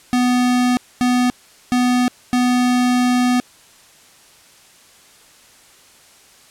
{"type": "tone bursts at uneven times", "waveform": "square", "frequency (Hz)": 247.9, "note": "B3", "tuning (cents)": 7, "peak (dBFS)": -14, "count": 4, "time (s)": [[0.13, 0.77], [1.01, 1.3], [1.72, 2.08], [2.33, 3.4]], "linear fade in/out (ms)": 0, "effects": ["white hiss -48 dBFS RMS until 6.5 s", "low-pass 10000 Hz 12 dB/octave"]}